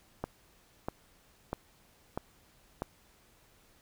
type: click train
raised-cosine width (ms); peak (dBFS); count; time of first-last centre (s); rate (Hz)
1; -19; 5; 0.24-2.821; 1.55
effects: pink hiss -64 dBFS RMS until 3.81 s